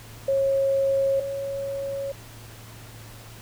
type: tone pair in turn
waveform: sine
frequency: 545 / 552.3 Hz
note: C#5 / C#5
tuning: -29 / -6 cents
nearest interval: unison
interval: 23 cents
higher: second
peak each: -19 / -27 dBFS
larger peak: first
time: 0.28-1.2 / 1.2-2.12 s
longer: neither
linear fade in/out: 5 ms
effects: added 112 Hz sine -44 dBFS peak until 3.41 s + pink hiss -46 dBFS RMS until 3.41 s